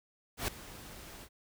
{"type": "noise with ADSR envelope", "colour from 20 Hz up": "pink", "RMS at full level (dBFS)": -32, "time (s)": [0.37, 1.29], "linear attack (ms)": 110, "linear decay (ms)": 4, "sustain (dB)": -17, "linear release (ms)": 60, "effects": []}